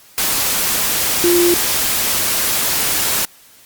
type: tone in noise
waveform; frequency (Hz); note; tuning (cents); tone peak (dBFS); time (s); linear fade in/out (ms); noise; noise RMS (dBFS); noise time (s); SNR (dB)
sine; 348.4; F4; -4; -11; 1.24-1.54; 0; white; -17; 0.18-3.25; +3
effects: white hiss -46 dBFS RMS until 3.65 s + Opus 48 kbps